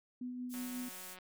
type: tone with tremolo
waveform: sine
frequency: 248.8 Hz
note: B3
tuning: 13 cents sharp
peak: -38 dBFS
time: 0.21-0.89 s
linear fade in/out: 5 ms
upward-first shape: sine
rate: 5.6 Hz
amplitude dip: 30%
type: high-pass noise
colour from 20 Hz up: pink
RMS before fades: -49 dBFS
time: 0.49-1.17 s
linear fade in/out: 50 ms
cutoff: 7600 Hz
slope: 12 dB/octave
type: click train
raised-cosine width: 0.3 ms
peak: -37 dBFS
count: 120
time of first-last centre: 0.54-1.187 s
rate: 184 Hz
effects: none